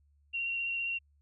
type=tone with vibrato; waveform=sine; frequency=2749 Hz; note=F7; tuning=28 cents flat; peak=-31 dBFS; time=0.33-0.99 s; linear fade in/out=20 ms; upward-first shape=sine; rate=15 Hz; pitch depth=15 cents each way; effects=added 72 Hz sine -64 dBFS peak until 1.21 s